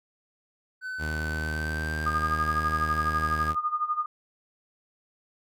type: tone with pitch glide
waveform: triangle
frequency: 1512 to 1639.4 Hz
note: F#6 to G#6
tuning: +37 to -23 cents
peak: -30 dBFS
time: 0.81-3.52 s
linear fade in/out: 50 ms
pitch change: +140 cents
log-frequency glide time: 1.27-2.54 s
type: tone with vibrato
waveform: sawtooth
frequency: 77.78 Hz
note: D#2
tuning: in tune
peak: -26 dBFS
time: 0.98-3.56 s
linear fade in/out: 50 ms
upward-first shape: square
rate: 8.7 Hz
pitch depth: 11 cents each way
type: tone with tremolo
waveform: sine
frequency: 1223 Hz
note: D#6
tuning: 30 cents flat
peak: -22 dBFS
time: 2.06-4.06 s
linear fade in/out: 5 ms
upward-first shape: sine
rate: 12 Hz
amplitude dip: 80%
effects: none